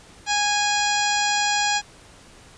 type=harmonic tone with a mistuned harmonic; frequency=826 Hz; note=G#5; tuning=10 cents flat; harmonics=1 / 2 / 3 / 4 / 5 / 6 / 7 / 8 / 9; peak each=-23 / -26 / -28 / -29 / -30 / -31 / -31 / -32 / -33 dBFS; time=0.26-1.82 s; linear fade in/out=50 ms; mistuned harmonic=8; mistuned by=+79 cents; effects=pink hiss -48 dBFS RMS until 2.57 s + resampled to 22050 Hz